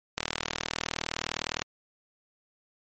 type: click train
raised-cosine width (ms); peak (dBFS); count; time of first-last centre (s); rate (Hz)
0.2; -10; 58; 0.18-1.619; 39.6
effects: MP3 32 kbps